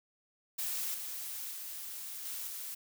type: noise with level steps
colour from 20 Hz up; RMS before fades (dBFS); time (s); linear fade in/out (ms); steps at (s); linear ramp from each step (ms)
blue; -36 / -41 / -43 / -40 / -42; 0.58-2.75; 10; 0.94 / 1.51 / 2.25 / 2.47; 5
effects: none